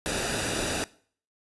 pink noise with comb filter, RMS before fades -29 dBFS, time 0.06-0.84 s, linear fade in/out 0 ms, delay 0.93 ms, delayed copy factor -0.6, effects noise-tail reverb RT60 0.5 s tail -20 dB re dry + resampled to 24000 Hz

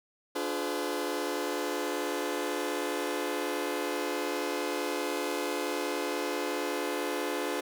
sawtooth chord, D diminished seventh, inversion none, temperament just, 293.7 / 352.4 / 422.9 / 507.5 Hz, D4 / F4 / Ab4 / Cb5, 0 / +16 / +31 / +47 cents, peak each -32 dBFS, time 0.35-7.61 s, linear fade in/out 10 ms, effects none

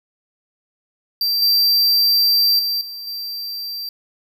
square tone with level steps, 4699 Hz, D8, in tune, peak -17 / -13 / -19 / -30 / -26 dBFS, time 1.21-3.89 s, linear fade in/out 2 ms, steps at 1.42 / 2.59 / 2.81 / 3.07 s, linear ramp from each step 2 ms, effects 9-bit

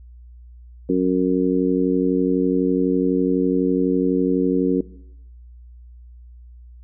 harmonic tone, 92 Hz, F#2, 9 cents flat, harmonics 2 / 3 / 4 / 5, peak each -23 / -19 / -22 / -23 dBFS, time 0.89-4.81 s, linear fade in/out 5 ms, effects noise-tail reverb RT60 0.8 s tail -19 dB re dry + added 60 Hz sine -40 dBFS peak until 6.83 s

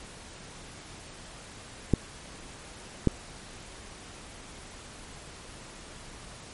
clicks, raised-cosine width 3 ms, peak -7 dBFS, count 2, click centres 1.937 / 3.073 s, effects pink hiss -46 dBFS RMS until 6.53 s + MP3 48 kbps

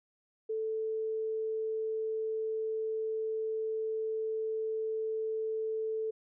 sine tone, 440 Hz, A4, in tune, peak -31 dBFS, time 0.49-6.11 s, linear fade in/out 10 ms, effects none

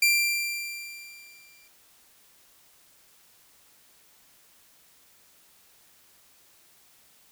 sawtooth tone with exponential decay, 2368 Hz, D7, 14 cents sharp, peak -14 dBFS, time 0.02-1.68 s, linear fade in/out 5 ms, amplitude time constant 360 ms, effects white hiss -59 dBFS RMS until 7.31 s

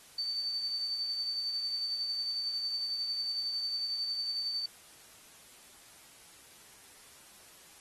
sine tone with tremolo, 4556 Hz, C#8, 47 cents sharp, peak -30 dBFS, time 0.18-4.66 s, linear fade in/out 5 ms, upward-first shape triangle, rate 11 Hz, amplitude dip 40%, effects white hiss -56 dBFS RMS until 7.8 s + AAC 32 kbps

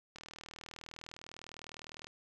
click train, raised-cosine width 0.2 ms, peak -30 dBFS, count 77, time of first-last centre 0.16-2.07 s, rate 39.8 Hz, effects none

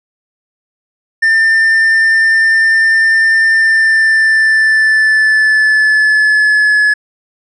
triangle tone with pitch glide, 1795 to 1705.1 Hz, A6 to G#6, +34 to +45 cents, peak -5 dBFS, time 1.22-6.94 s, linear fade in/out 10 ms, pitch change -89 cents, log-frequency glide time 3.51-6.81 s, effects resampled to 24000 Hz

